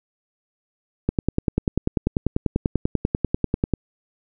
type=click train; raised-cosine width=3 ms; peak=-6 dBFS; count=28; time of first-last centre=1.09-3.737 s; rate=10.2 Hz; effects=none